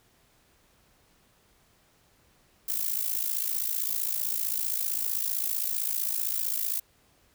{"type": "noise with amplitude modulation", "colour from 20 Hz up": "violet", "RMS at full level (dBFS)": -26, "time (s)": [2.68, 6.8], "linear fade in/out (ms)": 10, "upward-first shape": "sine", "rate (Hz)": 55.5, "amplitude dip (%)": 80, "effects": ["pink hiss -64 dBFS RMS until 7.34 s"]}